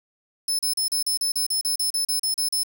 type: tone bursts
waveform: 20% pulse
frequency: 5250 Hz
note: E8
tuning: 8 cents flat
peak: -16 dBFS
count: 15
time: 0.48-2.634 s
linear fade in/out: 5 ms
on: 110 ms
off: 36 ms
effects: 8-bit